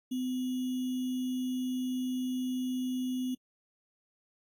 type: tone with sample-and-hold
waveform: sine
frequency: 254.5 Hz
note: C4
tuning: 48 cents flat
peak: -30 dBFS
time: 0.11-3.35 s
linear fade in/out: 10 ms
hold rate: 3150 Hz
effects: AAC 64 kbps